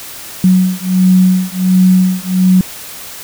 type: beating tone pair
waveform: sine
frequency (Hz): 184.2 / 185.6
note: F#3 / F#3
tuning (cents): -7 / +6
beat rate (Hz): 1.4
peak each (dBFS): -10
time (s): 0.44-2.61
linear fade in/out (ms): 2
effects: white hiss -29 dBFS RMS until 3.23 s